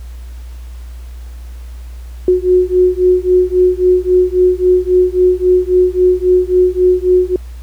sine beating tone pair, 362.9 / 366.6 Hz, F#4 / F#4, -34 / -16 cents, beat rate 3.7 Hz, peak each -11 dBFS, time 2.28-7.36 s, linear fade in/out 2 ms, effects added 60 Hz sine -26 dBFS peak until 7.62 s + pink hiss -46 dBFS RMS until 7.62 s

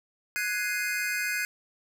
square chord, Ab dominant seventh, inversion third, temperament equal, 1480 / 1661.2 / 2093 / 2489 Hz, Gb6 / Ab6 / C7 / Eb7, 0 / 0 / 0 / 0 cents, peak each -34 dBFS, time 0.36-1.45 s, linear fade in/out 0 ms, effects none

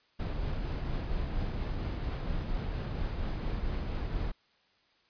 brown noise with tremolo, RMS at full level -32 dBFS, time 0.19-4.32 s, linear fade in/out 10 ms, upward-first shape triangle, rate 4.3 Hz, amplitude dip 30%, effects white hiss -68 dBFS RMS until 5.09 s + resampled to 11025 Hz

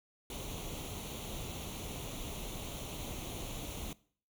pink noise with comb filter, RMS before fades -42 dBFS, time 0.3-3.93 s, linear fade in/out 2 ms, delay 0.3 ms, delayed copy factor +0.7, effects noise-tail reverb RT60 0.5 s tail -21 dB re dry

